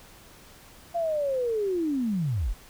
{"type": "linear sweep", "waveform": "sine", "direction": "down", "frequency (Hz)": [695, 30.42], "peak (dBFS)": -24, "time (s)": [0.94, 2.54], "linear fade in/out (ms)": 20, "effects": ["pink hiss -51 dBFS RMS until 2.69 s"]}